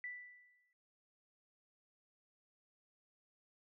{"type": "tone with exponential decay", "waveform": "sine", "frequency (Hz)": 1975.5, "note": "B6", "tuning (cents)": 0, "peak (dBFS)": -40, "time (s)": [0.04, 0.73], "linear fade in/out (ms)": 1, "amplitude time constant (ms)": 150, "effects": []}